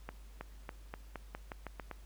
accelerating click train, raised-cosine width 0.5 ms, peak -26 dBFS, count 10, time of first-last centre 0.09-1.913 s, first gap 320 ms, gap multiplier 0.88, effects added 50 Hz sine -50 dBFS peak until 2.05 s + pink hiss -64 dBFS RMS until 2.05 s

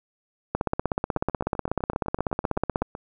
two click trains, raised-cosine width 1 ms, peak -20 / -9 dBFS, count 15 / 38, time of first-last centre 1.17-2.951 / 0.55-2.82 s, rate 7.86 / 16.3 Hz, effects none

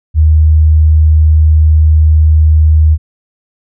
sine tone, 77.78 Hz, D#2, in tune, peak -3 dBFS, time 0.14-2.98 s, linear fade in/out 50 ms, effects none

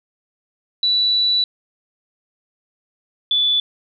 sine tone pair in turn, 3951 / 3468 Hz, B7 / A7, 0 / -26 cents, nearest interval major second, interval 226 cents, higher first, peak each -14 dBFS, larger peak neither, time 0.83-1.44 / 3.31-3.6 s, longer first, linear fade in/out 2 ms, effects none

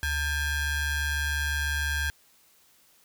45% pulse ring-modulated tone, 834 Hz, G#5, 7 cents sharp, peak -23 dBFS, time 0.03-2.1 s, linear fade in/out 0 ms, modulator 761 Hz, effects white hiss -61 dBFS RMS until 3.04 s

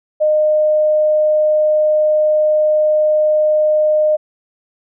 sine tone, 612 Hz, D#5, 29 cents flat, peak -10 dBFS, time 0.2-4.17 s, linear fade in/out 20 ms, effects none

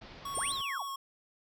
pink low-pass noise, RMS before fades -50 dBFS, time 0.01-0.62 s, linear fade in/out 10 ms, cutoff 5100 Hz, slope 48 dB/octave
square tone with vibrato, 1104 Hz, C#6, 7 cents flat, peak -37 dBFS, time 0.25-0.96 s, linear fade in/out 5 ms, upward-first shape square, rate 5.6 Hz, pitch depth 19 cents each way
sine tone, 8870 Hz, C#9, in tune, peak -33 dBFS, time 0.35-0.52 s, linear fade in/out 2 ms
sine linear two-way sweep, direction up then down, 43.45 to 4186 to 590 Hz, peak -35 dBFS, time 0.36-0.83 s, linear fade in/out 20 ms, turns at 0.53 s
effects none

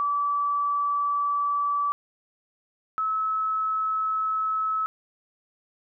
sine tone pair in turn, 1154 / 1295.3 Hz, D6 / E6, -31 / -31 cents, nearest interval major second, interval 200 cents, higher second, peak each -22 / -23 dBFS, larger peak first, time 0-1.92 / 2.98-4.86 s, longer first, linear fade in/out 0 ms, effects none

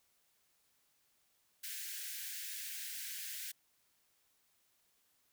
white high-pass noise, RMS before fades -44 dBFS, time 1.63-3.52 s, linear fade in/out 10 ms, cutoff 1500 Hz, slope 96 dB/octave, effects white hiss -75 dBFS RMS until 5.32 s

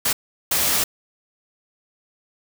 white noise bursts at uneven times, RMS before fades -20 dBFS, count 2, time 0.05-0.13 / 0.51-0.84 s, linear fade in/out 5 ms, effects none

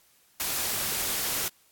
white noise, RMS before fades -29 dBFS, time 0.4-1.48 s, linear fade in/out 0 ms, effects white hiss -62 dBFS RMS until 1.71 s + AAC 64 kbps

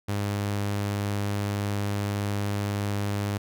sawtooth tone, 101.7 Hz, G#2, 36 cents flat, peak -22 dBFS, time 0.08-3.38 s, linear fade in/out 10 ms, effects none

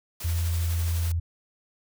white noise with tremolo, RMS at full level -37 dBFS, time 0.2-1.12 s, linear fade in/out 5 ms, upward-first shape sine, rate 12 Hz, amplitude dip 30%
sine tone, 84 Hz, E2, 33 cents sharp, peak -23 dBFS, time 0.24-1.2 s, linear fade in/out 10 ms
effects none

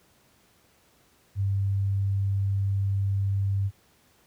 sine tone, 98.5 Hz, G2, 9 cents sharp, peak -22 dBFS, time 1.35-3.71 s, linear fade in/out 50 ms, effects pink hiss -62 dBFS RMS until 4.26 s + high-pass 60 Hz 12 dB/octave

